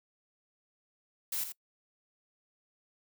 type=noise with echo; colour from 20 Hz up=blue; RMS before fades=-34 dBFS; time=1.32-1.44 s; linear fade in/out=5 ms; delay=83 ms; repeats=1; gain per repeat=-8 dB; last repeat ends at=1.523 s; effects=noise-tail reverb RT60 0.1 s tail -24 dB re dry

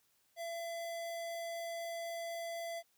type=tone; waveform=square; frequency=674 Hz; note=E5; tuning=38 cents sharp; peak=-40 dBFS; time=0.36-2.83 s; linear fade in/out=50 ms; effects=white hiss -74 dBFS RMS until 2.97 s

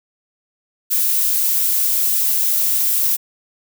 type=noise; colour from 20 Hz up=violet; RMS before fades=-17 dBFS; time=0.9-3.17 s; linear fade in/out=20 ms; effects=none

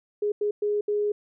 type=tone bursts at uneven times; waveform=sine; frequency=415.3 Hz; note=G#4; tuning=in tune; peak=-22 dBFS; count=4; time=0.22-0.32 / 0.41-0.51 / 0.62-0.81 / 0.88-1.12 s; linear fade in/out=5 ms; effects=none

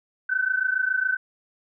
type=tone pair together; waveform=sine; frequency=1505.8 / 1533 Hz; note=F#6 / G6; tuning=+30 / -39 cents; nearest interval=unison; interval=31 cents; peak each=-24 dBFS; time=0.29-1.17 s; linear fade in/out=10 ms; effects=none

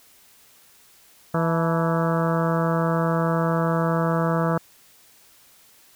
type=harmonic tone with a mistuned harmonic; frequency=164.81 Hz; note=E3; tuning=in tune; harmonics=1 / 2 / 3 / 4 / 5 / 6 / 7 / 8 / 9 / 10; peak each=-22 / -30 / -27 / -28 / -33 / -33 / -31 / -31 / -37 / -39 dBFS; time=1.34-4.58 s; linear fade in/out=5 ms; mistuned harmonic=5; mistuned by=+96 cents; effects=white hiss -54 dBFS RMS until 5.95 s

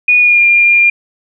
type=tone with pitch glide; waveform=sine; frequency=2460 to 2402 Hz; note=D#7 to D7; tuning=-20 to +38 cents; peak=-5 dBFS; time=0.08-0.9 s; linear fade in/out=5 ms; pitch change=-42 cents; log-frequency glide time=0.19-0.42 s; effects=none

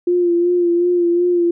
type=tone with vibrato; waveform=sine; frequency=349.2 Hz; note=F4; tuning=in tune; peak=-12 dBFS; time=0.07-1.51 s; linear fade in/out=5 ms; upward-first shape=sine; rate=2.7 Hz; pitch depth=32 cents each way; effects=none

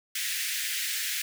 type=high-pass noise; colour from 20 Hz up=pink; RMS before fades=-31 dBFS; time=0.15-1.22 s; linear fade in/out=5 ms; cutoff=1700 Hz; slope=48 dB/octave; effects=none

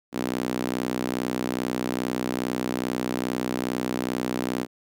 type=tone with high-pass filter; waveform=sawtooth; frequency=62.4 Hz; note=B1; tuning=19 cents sharp; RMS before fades=-28 dBFS; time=0.12-4.67 s; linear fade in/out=50 ms; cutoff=260 Hz; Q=2; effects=none

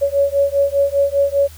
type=beating tone pair; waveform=sine; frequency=558 / 563 Hz; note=C#5 / C#5; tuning=+11 / +27 cents; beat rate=5 Hz; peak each=-16 dBFS; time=0.01-1.48 s; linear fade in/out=20 ms; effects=added 79 Hz sine -37 dBFS peak until 1.57 s + white hiss -44 dBFS RMS until 1.57 s

